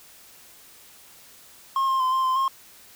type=tone with pitch steps; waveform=triangle; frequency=1074 / 1061 / 1031 / 1051 / 1037 / 1071 Hz; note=C6 / C6 / C6 / C6 / C6 / C6; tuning=+45 / +24 / -26 / +7 / -16 / +40 cents; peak=-18 dBFS; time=1.76-2.48 s; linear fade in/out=2 ms; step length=120 ms; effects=white hiss -50 dBFS RMS until 2.95 s